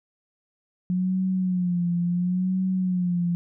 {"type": "tone with vibrato", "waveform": "sine", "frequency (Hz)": 180.2, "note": "F#3", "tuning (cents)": -45, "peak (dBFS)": -21, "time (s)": [0.9, 3.35], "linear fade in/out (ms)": 0, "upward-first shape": "sine", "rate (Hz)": 0.72, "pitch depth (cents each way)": 69, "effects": []}